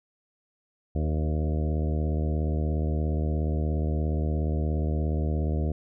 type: harmonic tone with a mistuned harmonic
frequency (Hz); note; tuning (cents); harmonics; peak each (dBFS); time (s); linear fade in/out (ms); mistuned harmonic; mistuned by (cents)
77; D#2; -17; 1 / 2 / 3 / 4 / 5 / 6 / 7 / 8 / 9; -25 / -31 / -35 / -37 / -39 / -41 / -42 / -43 / -44; 0.95-5.72; 5; 6; +18
effects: none